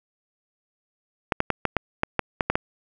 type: clicks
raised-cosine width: 0.5 ms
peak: -5 dBFS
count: 10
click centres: 1.322 / 1.404 / 1.503 / 1.653 / 1.767 / 2.034 / 2.193 / 2.408 / 2.5 / 2.555 s
effects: none